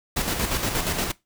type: noise with tremolo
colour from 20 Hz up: pink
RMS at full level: -24 dBFS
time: 0.16-1.12 s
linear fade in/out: 10 ms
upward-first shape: square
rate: 8.5 Hz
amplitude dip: 45%
effects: noise-tail reverb RT60 0.2 s tail -20 dB re dry